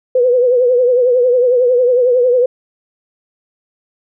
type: tone with vibrato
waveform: sine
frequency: 496.1 Hz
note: B4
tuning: 8 cents sharp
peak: -8 dBFS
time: 0.15-2.46 s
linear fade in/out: 5 ms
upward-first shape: triangle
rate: 11 Hz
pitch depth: 82 cents each way
effects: none